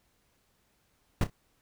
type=noise with echo; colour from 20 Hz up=brown; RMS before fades=-24 dBFS; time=1.21-1.24 s; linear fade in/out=2 ms; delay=30 ms; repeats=2; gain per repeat=-13 dB; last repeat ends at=1.3 s; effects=pink hiss -71 dBFS RMS until 1.61 s